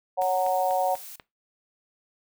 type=harmonic tone; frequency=185 Hz; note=F#3; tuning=in tune; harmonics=3 / 4 / 5; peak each=-26 / -23 / -31 dBFS; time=0.17-0.96 s; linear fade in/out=20 ms
type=noise; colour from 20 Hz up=blue; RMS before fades=-42 dBFS; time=0.21-1.16 s; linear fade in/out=5 ms
type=click train; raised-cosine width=0.3 ms; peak=-26 dBFS; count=5; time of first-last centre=0.22-1.198 s; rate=4.09 Hz
effects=noise-tail reverb RT60 0.2 s tail -18 dB re dry